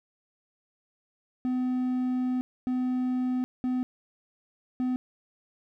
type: tone bursts at uneven times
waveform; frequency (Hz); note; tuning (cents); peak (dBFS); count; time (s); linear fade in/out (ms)
triangle; 253; B3; +42; -23; 4; 1.45-2.41 / 2.67-3.44 / 3.64-3.83 / 4.8-4.96; 0
effects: none